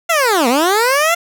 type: linear two-way sweep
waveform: 15% pulse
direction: down then up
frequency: 697 to 226 to 697 Hz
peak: -5 dBFS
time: 0.09-1.15 s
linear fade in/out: 10 ms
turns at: 0.48 s
effects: none